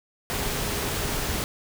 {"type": "tone in noise", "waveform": "sine", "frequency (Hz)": 414.8, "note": "G#4", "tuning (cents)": -2, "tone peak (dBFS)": -38, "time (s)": [0.3, 1.44], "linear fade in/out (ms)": 0, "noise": "pink", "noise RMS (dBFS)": -28, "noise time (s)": [0.3, 1.44], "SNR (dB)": -13, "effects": []}